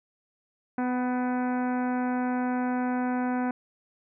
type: harmonic tone with a mistuned harmonic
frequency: 250.2 Hz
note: B3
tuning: 23 cents sharp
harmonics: 1 / 2 / 3 / 4 / 5 / 6 / 7 / 8 / 9 / 10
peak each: -26 / -37 / -33 / -38 / -45 / -39 / -47 / -49 / -51 / -55 dBFS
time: 0.78-3.51 s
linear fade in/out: 2 ms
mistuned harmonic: 4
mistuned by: -19 cents
effects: none